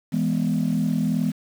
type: chord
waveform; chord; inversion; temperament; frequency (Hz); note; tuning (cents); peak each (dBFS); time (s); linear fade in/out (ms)
sine; E major; none; equal; 164.81 / 207.7 / 246.9; E3 / G#3 / B3; 0 / 0 / 0; -23; 0.12-1.32; 20
effects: tanh soft clip ceiling -14 dBFS + 7-bit